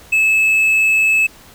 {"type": "tone", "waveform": "triangle", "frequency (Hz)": 2602, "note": "E7", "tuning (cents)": -23, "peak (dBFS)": -9, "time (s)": [0.12, 1.27], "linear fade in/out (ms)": 10, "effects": ["pink hiss -43 dBFS RMS until 1.54 s"]}